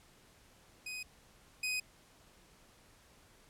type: tone pair in turn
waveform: sawtooth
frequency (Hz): 2505 / 2505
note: D#7 / D#7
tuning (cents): +11 / +11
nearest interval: unison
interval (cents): 0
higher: neither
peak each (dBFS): -37 / -30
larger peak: second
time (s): 0.86-1.03 / 1.63-1.8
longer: neither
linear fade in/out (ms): 5
effects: pink hiss -63 dBFS RMS until 3.49 s + low-pass 12000 Hz 12 dB/octave